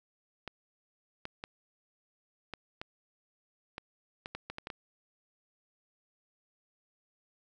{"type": "clicks", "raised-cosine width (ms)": 0.3, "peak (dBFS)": -23, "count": 12, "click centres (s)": [0.477, 1.254, 1.439, 2.537, 2.815, 3.781, 4.259, 4.35, 4.5, 4.584, 4.671, 4.702], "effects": []}